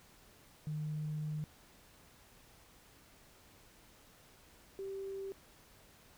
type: tone pair in turn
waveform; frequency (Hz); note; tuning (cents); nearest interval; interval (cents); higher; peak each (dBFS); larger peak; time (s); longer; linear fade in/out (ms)
sine; 152.5 / 389.4; D#3 / G4; -34 / -12; octave + major third; 1622; second; -35 / -39; first; 0.67-1.44 / 4.79-5.32; first; 0
effects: tanh soft clip ceiling -31 dBFS + pink hiss -62 dBFS RMS until 6.17 s